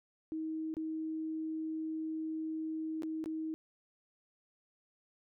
sine tone with dropouts, 316.9 Hz, D#4, 32 cents sharp, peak -35 dBFS, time 0.32-3.54 s, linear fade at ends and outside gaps 0 ms, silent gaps 0.74-0.768 / 3.022-3.033 / 3.241-3.259 s, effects none

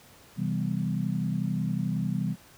sine chord, C major seventh, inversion none, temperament equal, 130.81 / 164.81 / 196 / 246.9 Hz, C3 / E3 / G3 / B3, 0 / 0 / 0 / 0 cents, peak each -32 / -30 / -30 / -36 dBFS, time 0.36-2.36 s, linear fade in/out 50 ms, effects pink hiss -54 dBFS RMS until 2.57 s + high-pass 60 Hz 12 dB/octave

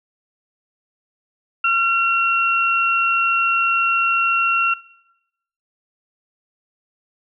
sine tone pair together, 1367 / 2734 Hz, F6 / F7, -37 / -37 cents, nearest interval octave, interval 1200 cents, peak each -17 dBFS, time 1.64-4.74 s, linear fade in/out 5 ms, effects noise-tail reverb RT60 0.9 s tail -22 dB re dry

